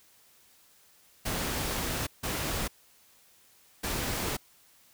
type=noise bursts at uneven times; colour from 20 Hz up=pink; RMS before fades=-32 dBFS; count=3; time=1.25-2.07 / 2.23-2.68 / 3.83-4.37 s; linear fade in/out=10 ms; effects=white hiss -61 dBFS RMS until 4.93 s